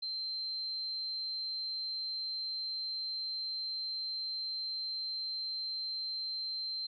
sine tone, 4124 Hz, C8, 26 cents flat, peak -35 dBFS, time 0.02-6.87 s, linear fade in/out 10 ms, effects none

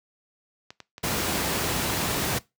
clicks, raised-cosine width 0.2 ms, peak -23 dBFS, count 5, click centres 0.705 / 0.803 / 0.981 / 1.064 / 1.23 s
pink noise, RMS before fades -26 dBFS, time 1.03-2.39 s, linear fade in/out 10 ms
effects noise-tail reverb RT60 0.2 s tail -20 dB re dry + high-pass 80 Hz 12 dB/octave

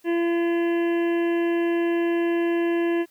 harmonic tone, 340 Hz, F4, 46 cents flat, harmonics 1 / 2 / 3 / 5 / 6 / 7 / 8 / 9, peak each -20 / -33 / -38 / -35 / -41 / -46 / -40 / -46 dBFS, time 0.04-3.06 s, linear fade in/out 50 ms, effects white hiss -61 dBFS RMS until 3.1 s

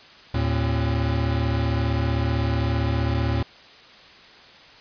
square tone cluster, 77.6 / 113.1 / 269.4 Hz, D#2 / A2 / C#4, -4 / +48 / -49 cents, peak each -25 / -24 / -32 dBFS, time 0.34-3.43 s, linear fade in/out 5 ms, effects white hiss -47 dBFS RMS until 4.8 s + resampled to 11025 Hz

